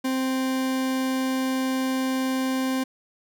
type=tone; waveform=40% pulse; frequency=261.6 Hz; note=C4; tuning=in tune; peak=-22 dBFS; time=0.04-2.84 s; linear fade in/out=10 ms; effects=none